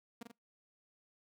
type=tone with echo; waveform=sawtooth; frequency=234 Hz; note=A#3; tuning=7 cents sharp; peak=-39 dBFS; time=0.21-0.23 s; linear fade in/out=5 ms; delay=43 ms; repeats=2; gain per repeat=-4 dB; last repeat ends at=0.316 s; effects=noise-tail reverb RT60 0.2 s tail -25 dB re dry